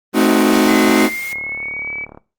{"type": "chord", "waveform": "40% pulse", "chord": "A diminished seventh", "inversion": "none", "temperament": "equal with one note detuned", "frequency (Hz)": [217.1, 261.6, 311.1, 370], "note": ["A3", "C4", "Eb4", "Gb4"], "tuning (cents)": [-23, 0, 0, 0], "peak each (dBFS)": -15, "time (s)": [0.13, 1.1], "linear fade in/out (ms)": 50}
{"type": "tone with pitch glide", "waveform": "sine", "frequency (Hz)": [2040, 2290], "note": ["C7", "D7"], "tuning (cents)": [-44, -44], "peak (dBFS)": -22, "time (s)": [0.68, 2.05], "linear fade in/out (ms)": 5, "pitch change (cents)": 200, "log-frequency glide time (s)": [0.83, 1.92]}
{"type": "noise", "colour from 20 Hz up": "white", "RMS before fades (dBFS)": -33, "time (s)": [0.97, 1.33], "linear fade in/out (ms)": 2}
{"type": "click train", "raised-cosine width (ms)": 1, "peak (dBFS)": -22, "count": 32, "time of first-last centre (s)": [1.33, 2.175], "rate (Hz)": 36.7}
{"effects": ["noise-tail reverb RT60 0.3 s tail -18 dB re dry", "Opus 24 kbps"]}